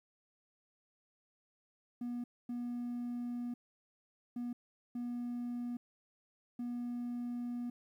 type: tone bursts at uneven times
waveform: triangle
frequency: 241.8 Hz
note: B3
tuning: 36 cents flat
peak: -34 dBFS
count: 5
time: 2.01-2.24 / 2.49-3.54 / 4.36-4.53 / 4.95-5.77 / 6.59-7.7 s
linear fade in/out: 5 ms
effects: tanh soft clip ceiling -31 dBFS + 12-bit